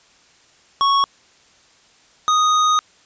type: tone pair in turn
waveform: square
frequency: 1108.7 / 1244.5 Hz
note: C#6 / D#6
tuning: 0 / 0 cents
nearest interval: major second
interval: 200 cents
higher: second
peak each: -14 dBFS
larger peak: neither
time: 0.81-1.04 / 2.28-2.79 s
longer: second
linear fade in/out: 0 ms
effects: white hiss -53 dBFS RMS until 3.05 s + resampled to 16000 Hz